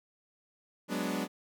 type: chord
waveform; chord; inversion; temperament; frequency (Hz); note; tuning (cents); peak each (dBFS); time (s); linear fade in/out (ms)
sawtooth; G# half-diminished seventh; third; equal; 185 / 207.7 / 246.9 / 293.7; F#3 / G#3 / B3 / D4; 0 / 0 / 0 / 0; -33; 0.88-1.28; 50
effects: none

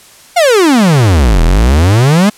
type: exponential two-way sweep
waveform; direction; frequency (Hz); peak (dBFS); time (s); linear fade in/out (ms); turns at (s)
45% pulse; down then up; 737 to 38.89 to 217.8; -5; 0.36-2.3; 10; 1.43
effects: white hiss -39 dBFS RMS until 2.37 s + low-pass 11000 Hz 12 dB/octave

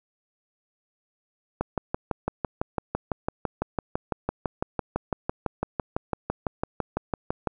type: click train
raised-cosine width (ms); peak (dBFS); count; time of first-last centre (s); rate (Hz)
1; -11; 36; 1.61-7.473; 5.97
effects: none

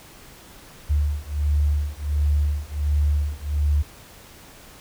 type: beating tone pair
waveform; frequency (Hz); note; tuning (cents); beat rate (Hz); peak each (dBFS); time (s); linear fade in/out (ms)
sine; 72.8 / 74.2; D2 / D2; -15 / +18; 1.4; -22; 0.89-3.83; 20
effects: pink hiss -46 dBFS RMS until 4.8 s

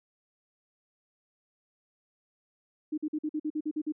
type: tone bursts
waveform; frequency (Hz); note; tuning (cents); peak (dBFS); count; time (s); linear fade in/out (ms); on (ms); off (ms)
sine; 305.8; D#4; -30; -28; 10; 2.92-3.923; 10; 58; 47
effects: none

